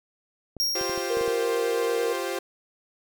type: clicks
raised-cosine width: 2 ms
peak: -25 dBFS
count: 7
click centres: 0.567 / 0.812 / 0.896 / 0.977 / 1.171 / 1.211 / 1.279 s
type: tone with exponential decay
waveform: 45% pulse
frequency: 5588 Hz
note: F8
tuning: in tune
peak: -21 dBFS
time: 0.6-1.62 s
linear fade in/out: 0 ms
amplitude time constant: 220 ms
type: chord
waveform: sawtooth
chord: F suspended second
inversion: none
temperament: equal with one note detuned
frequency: 349.2 / 392 / 525.4 Hz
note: F4 / G4 / C5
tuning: 0 / 0 / +7 cents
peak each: -28 dBFS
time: 0.75-2.39 s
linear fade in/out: 5 ms
type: tone with vibrato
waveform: sine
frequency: 466.2 Hz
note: A#4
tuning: in tune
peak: -24 dBFS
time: 1.1-2.13 s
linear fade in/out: 5 ms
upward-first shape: square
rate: 9 Hz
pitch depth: 16 cents each way
effects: none